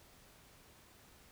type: silence
effects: pink hiss -62 dBFS RMS until 1.31 s